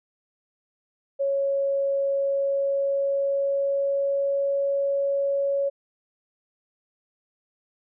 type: tone with pitch glide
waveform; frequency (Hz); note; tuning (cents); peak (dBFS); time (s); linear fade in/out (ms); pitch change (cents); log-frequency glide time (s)
sine; 553 to 557.2; C#5 to C#5; -4 to +9; -21; 1.19-5.7; 20; +13; 2.11-4.56
effects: none